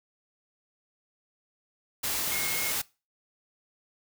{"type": "tone in noise", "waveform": "sine", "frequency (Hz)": 2159, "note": "C#7", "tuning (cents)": -46, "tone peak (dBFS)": -34, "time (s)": [2.31, 2.72], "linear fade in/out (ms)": 10, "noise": "white", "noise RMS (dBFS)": -30, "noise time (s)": [2.03, 2.82], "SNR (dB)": -7, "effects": ["noise-tail reverb RT60 0.3 s tail -22 dB re dry"]}